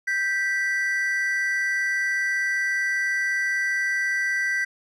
triangle tone pair together, 1568 / 1964.2 Hz, G6 / B6, 0 / -10 cents, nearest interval major third, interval 390 cents, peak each -24 / -22 dBFS, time 0.07-4.65 s, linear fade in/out 10 ms, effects resampled to 32000 Hz

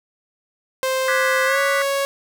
sawtooth tone with pitch glide, 523.3 to 554.1 Hz, C5 to C#5, 0 to -1 cents, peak -15 dBFS, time 0.83-2.05 s, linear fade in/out 0 ms, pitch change +99 cents, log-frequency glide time 1.45-1.59 s
sine chord, G# half-diminished seventh, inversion second, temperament equal, 1174.7 / 1480 / 1661.2 / 1975.5 Hz, D6 / F#6 / G#6 / B6, 0 / 0 / 0 / 0 cents, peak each -26 / -24 / -25 / -23 dBFS, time 1.08-1.82 s, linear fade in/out 2 ms
effects none

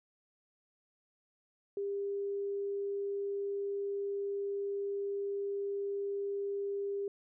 sine tone, 400.2 Hz, G4, 36 cents sharp, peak -33 dBFS, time 1.77-7.08 s, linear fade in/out 2 ms, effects none

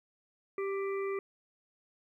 harmonic tone with a mistuned harmonic, 392 Hz, G4, in tune, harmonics 1 / 3 / 5 / 6, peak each -32 / -42 / -46 / -48 dBFS, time 0.58-1.19 s, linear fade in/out 2 ms, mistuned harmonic 5, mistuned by +27 cents, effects 12-bit

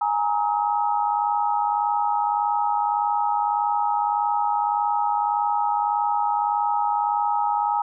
sine chord, Ab suspended second, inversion none, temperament equal with one note detuned, 830.6 / 932.3 / 1274.3 Hz, Ab5 / Bb5 / Eb6, 0 / 0 / +41 cents, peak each -22 / -24 / -28 dBFS, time 0.01-7.82 s, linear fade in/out 5 ms, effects none

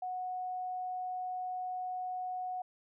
sine tone, 735 Hz, F#5, 12 cents flat, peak -35 dBFS, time 0.02-2.62 s, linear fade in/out 5 ms, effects none

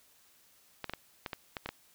clicks, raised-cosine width 0.3 ms, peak -20 dBFS, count 8, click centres 0.843 / 0.896 / 0.936 / 1.262 / 1.332 / 1.568 / 1.66 / 1.69 s, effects white hiss -64 dBFS RMS until 1.94 s

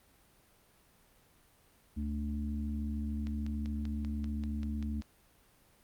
harmonic tone, 73.42 Hz, D2, in tune, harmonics 1 / 3 / 4, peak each -35 / -37 / -46 dBFS, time 1.96-5.02 s, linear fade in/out 20 ms
click train, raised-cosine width 0.2 ms, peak -32 dBFS, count 10, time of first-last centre 3.27-5.021 s, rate 5.14 Hz
effects pink hiss -65 dBFS RMS until 5.83 s + Opus 32 kbps

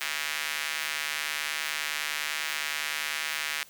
square tone with high-pass filter, 74.9 Hz, D2, 35 cents sharp, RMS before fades -32 dBFS, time 0.01-3.63 s, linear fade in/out 0 ms, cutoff 2000 Hz, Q 1.5, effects white hiss -54 dBFS RMS until 3.69 s

